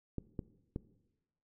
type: clicks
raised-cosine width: 3 ms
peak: -24 dBFS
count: 3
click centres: 0.183 / 0.392 / 0.761 s
effects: noise-tail reverb RT60 1.0 s tail -18 dB re dry